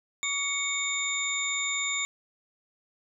sine tone cluster, 1144 / 2226 / 3657 / 7110 Hz, D6 / C#7 / A#7 / A8, -46 / +7 / -34 / +17 cents, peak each -39 / -30 / -33 / -32 dBFS, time 0.23-2.05 s, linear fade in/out 0 ms, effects none

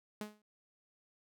sawtooth tone with exponential decay, 211.1 Hz, G#3, 29 cents sharp, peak -33 dBFS, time 0.21-0.42 s, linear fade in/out 2 ms, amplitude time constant 44 ms, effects none

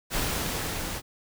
pink noise with level ramp, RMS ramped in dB -27 to -34 dBFS, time 0.1-1.02 s, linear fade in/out 50 ms, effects none

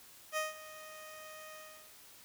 15% pulse tone with ADSR envelope, 622.3 Hz, D#5, in tune, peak -25 dBFS, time 0.32-1.94 s, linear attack 50 ms, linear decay 160 ms, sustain -17 dB, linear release 390 ms, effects white hiss -57 dBFS RMS until 2.24 s

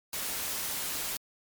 white noise, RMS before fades -34 dBFS, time 0.13-1.17 s, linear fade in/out 2 ms, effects MP3 96 kbps

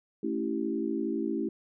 sine chord, A dominant seventh, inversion none, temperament equal with one note detuned, 220 / 277.2 / 329.6 / 389.7 Hz, A3 / C#4 / E4 / G4, 0 / 0 / 0 / -10 cents, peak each -34 / -34 / -32 / -35 dBFS, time 0.23-1.49 s, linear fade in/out 5 ms, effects none

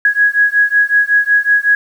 sine beating tone pair, 1661.2 / 1666.6 Hz, G#6 / G#6, 0 / +6 cents, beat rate 5.4 Hz, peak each -12 dBFS, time 0.05-1.75 s, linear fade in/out 2 ms, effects 7-bit

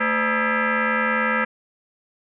sine tone with frequency modulation, 144.7 Hz, D3, 25 cents flat, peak -18 dBFS, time 0-1.45 s, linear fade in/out 10 ms, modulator 367 Hz, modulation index 5.5, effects none

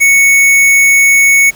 square tone, 2217 Hz, C#7, in tune, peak -5 dBFS, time 0-1.51 s, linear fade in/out 20 ms, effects pink hiss -37 dBFS RMS until 1.55 s

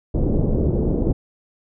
pink low-pass noise, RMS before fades -19 dBFS, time 0.14-1.13 s, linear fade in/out 10 ms, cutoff 480 Hz, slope 24 dB/octave, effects none

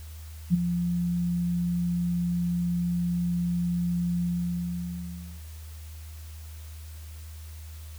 sine tone with ADSR envelope, 174.61 Hz, F3, in tune, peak -15 dBFS, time 0.5-5.42 s, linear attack 40 ms, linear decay 15 ms, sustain -9 dB, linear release 1200 ms, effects added 78 Hz sine -39 dBFS peak until 7.98 s + white hiss -52 dBFS RMS until 7.98 s

